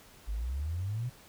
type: exponential sweep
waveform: sine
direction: up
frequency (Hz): 49 to 128.6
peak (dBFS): -31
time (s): 0.27-1.1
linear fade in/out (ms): 20
effects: pink hiss -56 dBFS RMS until 1.28 s